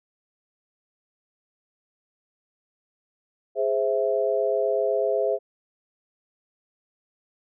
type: chord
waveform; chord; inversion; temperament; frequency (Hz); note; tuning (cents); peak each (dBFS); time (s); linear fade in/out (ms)
sine; Ab augmented; none; equal; 415.3 / 523.3 / 659.3; Ab4 / C5 / E5; 0 / 0 / 0; -25; 3.55-5.39; 50
effects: none